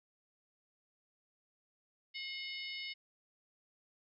harmonic tone with a mistuned harmonic, 740 Hz, F#5, in tune, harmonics 3 / 4 / 5 / 6 / 7, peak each -44 / -46 / -48 / -50 / -51 dBFS, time 2.14-2.94 s, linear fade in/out 20 ms, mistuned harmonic 3, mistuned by -56 cents, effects none

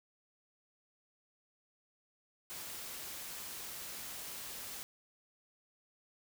white noise, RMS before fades -45 dBFS, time 2.5-4.83 s, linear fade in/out 0 ms, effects none

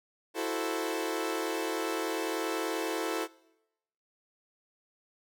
sawtooth chord, F# half-diminished seventh, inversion third, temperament equal, 329.6 / 370 / 440 / 523.3 Hz, E4 / F#4 / A4 / C5, 0 / 0 / 0 / 0 cents, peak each -31 / -33 / -31 / -35 dBFS, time 0.34-3.28 s, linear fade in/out 50 ms, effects noise-tail reverb RT60 0.9 s tail -22 dB re dry

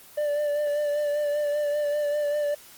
triangle tone with vibrato, 588 Hz, D5, 2 cents sharp, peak -21 dBFS, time 0.17-2.55 s, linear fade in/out 10 ms, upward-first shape sine, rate 5.1 Hz, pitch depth 27 cents each way, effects white hiss -49 dBFS RMS until 2.77 s + Opus 24 kbps

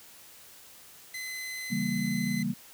sawtooth tone, 2035 Hz, C7, 49 cents flat, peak -32 dBFS, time 1.14-2.43 s, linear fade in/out 5 ms
sine chord, C# diminished seventh, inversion none, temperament equal, 138.59 / 164.81 / 196 / 233.1 Hz, C#3 / E3 / G3 / Bb3, 0 / 0 / 0 / 0 cents, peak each -37 / -35 / -31 / -31 dBFS, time 1.7-2.54 s, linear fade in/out 20 ms
effects white hiss -52 dBFS RMS until 2.73 s

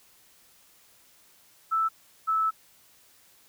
sine tone pair in turn, 1318.5 / 1307.9 Hz, E6 / E6, 0 / -14 cents, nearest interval unison, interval 14 cents, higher first, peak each -22 dBFS, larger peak neither, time 1.71-1.89 / 2.27-2.51 s, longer second, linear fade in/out 20 ms, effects white hiss -59 dBFS RMS until 3.48 s

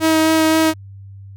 sawtooth tone with vibrato, 318.3 Hz, D#4, 39 cents sharp, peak -8 dBFS, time 0-0.74 s, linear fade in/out 50 ms, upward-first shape sine, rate 3.8 Hz, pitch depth 10 cents each way, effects added 98 Hz sine -34 dBFS peak until 1.36 s

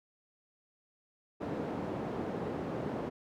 white band-pass noise, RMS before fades -37 dBFS, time 1.4-3.1 s, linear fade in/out 20 ms, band 120 to 480 Hz, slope 12 dB/octave, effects none

